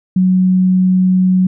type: tone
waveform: sine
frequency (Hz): 185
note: F#3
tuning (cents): 0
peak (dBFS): -8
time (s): 0.16-1.47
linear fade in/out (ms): 5
effects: none